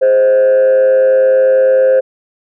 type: tone with frequency modulation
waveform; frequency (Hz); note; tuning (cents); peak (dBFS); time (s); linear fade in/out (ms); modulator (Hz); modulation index
sine; 523.3; C5; 0; -4; 0.01-2.01; 20; 109; 0.36
effects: tanh soft clip ceiling -5 dBFS